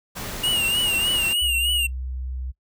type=noise; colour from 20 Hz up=pink; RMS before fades=-32 dBFS; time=0.15-1.34 s; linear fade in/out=20 ms
type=tone with vibrato; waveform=square; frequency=2838 Hz; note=F7; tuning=27 cents sharp; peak=-20 dBFS; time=0.43-1.87 s; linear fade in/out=10 ms; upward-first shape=triangle; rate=3.3 Hz; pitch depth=82 cents each way
type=tone; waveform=sine; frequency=64 Hz; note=C2; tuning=38 cents flat; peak=-27 dBFS; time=1.41-2.52 s; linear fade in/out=20 ms
effects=noise-tail reverb RT60 0.1 s tail -20 dB re dry